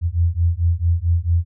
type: beating tone pair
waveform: sine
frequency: 83 / 87.5 Hz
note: E2 / F2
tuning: +12 / +4 cents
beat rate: 4.5 Hz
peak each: -18 dBFS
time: 0.01-1.45 s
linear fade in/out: 50 ms
effects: none